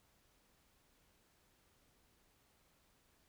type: silence
effects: pink hiss -73 dBFS RMS until 3.28 s